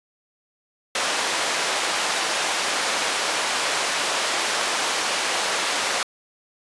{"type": "band-pass noise", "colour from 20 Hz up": "pink", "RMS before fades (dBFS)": -24, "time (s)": [0.95, 6.03], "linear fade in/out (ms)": 2, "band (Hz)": [640, 7800], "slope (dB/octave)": 12, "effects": ["resampled to 24000 Hz"]}